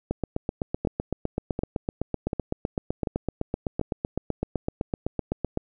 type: two click trains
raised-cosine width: 2 ms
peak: -12 / -13 dBFS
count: 44 / 5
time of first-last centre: 0.11-5.574 / 0.85-3.813 s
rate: 7.87 / 1.35 Hz
effects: none